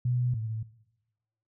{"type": "tone pair in turn", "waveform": "sine", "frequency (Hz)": [123.47, 110.58], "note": ["B2", "A2"], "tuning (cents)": [0, 9], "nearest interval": "major second", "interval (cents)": 191, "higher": "first", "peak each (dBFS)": [-24, -30], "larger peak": "first", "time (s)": [[0.05, 0.34], [0.34, 0.63]], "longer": "neither", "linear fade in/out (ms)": 5, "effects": ["noise-tail reverb RT60 1.0 s tail -19 dB re dry"]}